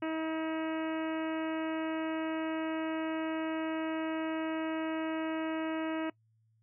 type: harmonic tone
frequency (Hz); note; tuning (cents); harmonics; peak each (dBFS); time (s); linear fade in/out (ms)
319.1; D#4; +44; 1 / 2 / 3 / 4 / 5 / 6 / 7 / 8 / 9; -33 / -39 / -43 / -45 / -47 / -49 / -50 / -51 / -52; 0.02-6.1; 5
effects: noise-tail reverb RT60 0.1 s tail -22 dB re dry + added 111 Hz sine -67 dBFS peak until 6.62 s